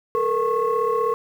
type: tone cluster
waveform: sine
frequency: 440.6 / 476.5 / 1093 Hz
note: A4 / A#4 / C#6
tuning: +2 / +38 / -25 cents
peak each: -22 dBFS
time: 0.15-1.14 s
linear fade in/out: 0 ms
effects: tanh soft clip ceiling -12 dBFS + 8-bit